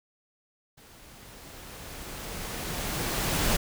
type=noise with level ramp; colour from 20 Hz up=pink; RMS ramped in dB=-53 to -25 dBFS; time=0.77-3.57 s; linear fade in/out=10 ms; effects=none